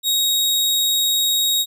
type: tone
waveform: sawtooth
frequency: 3776 Hz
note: A#7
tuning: 22 cents sharp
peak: -13 dBFS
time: 0.03-1.66 s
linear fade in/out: 50 ms
effects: none